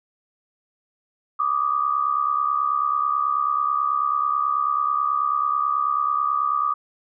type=tone pair together; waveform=sine; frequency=1163.8 / 1233 Hz; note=D6 / D#6; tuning=-16 / -16 cents; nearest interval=minor second; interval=100 cents; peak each=-22 dBFS; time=1.39-6.74 s; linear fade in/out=10 ms; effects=none